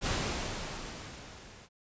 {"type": "noise with level ramp", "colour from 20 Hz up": "pink", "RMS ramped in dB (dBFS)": [-30, -53], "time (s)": [0.01, 1.69], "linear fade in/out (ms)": 50, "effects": ["resampled to 16000 Hz"]}